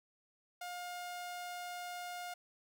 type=tone; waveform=sawtooth; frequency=711 Hz; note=F5; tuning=31 cents sharp; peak=-38 dBFS; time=0.61-2.34 s; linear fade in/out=5 ms; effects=none